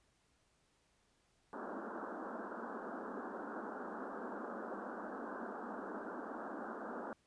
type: band-pass noise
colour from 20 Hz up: pink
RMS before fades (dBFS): -45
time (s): 1.53-7.13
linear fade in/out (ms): 0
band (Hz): 200 to 1600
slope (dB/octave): 96
effects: pink hiss -75 dBFS RMS until 7.26 s + resampled to 22050 Hz